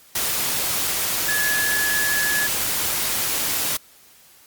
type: tone in noise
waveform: sine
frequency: 1700 Hz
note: G#6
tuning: 40 cents sharp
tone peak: -21 dBFS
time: 1.28-2.47 s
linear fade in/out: 5 ms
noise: white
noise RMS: -23 dBFS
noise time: 0.15-3.77 s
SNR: -1 dB
effects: white hiss -51 dBFS RMS until 4.46 s + Opus 48 kbps